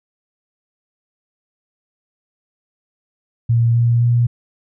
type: tone with pitch steps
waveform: sine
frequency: 116.8 / 118.23 / 119.67 Hz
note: A#2 / A#2 / A#2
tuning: +4 / +25 / +46 cents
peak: -11 dBFS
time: 3.49-4.27 s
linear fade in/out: 10 ms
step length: 260 ms
effects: none